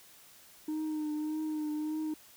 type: tone with vibrato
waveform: sine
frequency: 306.8 Hz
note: D#4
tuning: 24 cents flat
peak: -29 dBFS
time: 0.68-2.14 s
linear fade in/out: 5 ms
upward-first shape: triangle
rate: 1.7 Hz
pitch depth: 34 cents each way
effects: tanh soft clip ceiling -31 dBFS + white hiss -57 dBFS RMS until 2.36 s